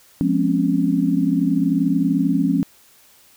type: chord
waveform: sine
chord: Db major seventh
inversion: first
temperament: equal with one note detuned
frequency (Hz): 174.61 / 207.7 / 256.7 / 277.2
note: F3 / Ab3 / C4 / Db4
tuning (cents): 0 / 0 / -33 / 0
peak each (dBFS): -21 / -23 / -22 / -19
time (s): 0.21-2.63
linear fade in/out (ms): 0
effects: white hiss -52 dBFS RMS until 3.36 s